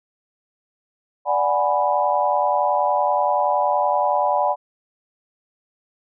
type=chord; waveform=sine; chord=G# half-diminished seventh; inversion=second; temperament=equal; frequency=587.3 / 740 / 830.6 / 987.8 Hz; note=D5 / F#5 / G#5 / B5; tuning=0 / 0 / 0 / 0 cents; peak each=-22 dBFS; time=1.25-4.56 s; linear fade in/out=50 ms; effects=none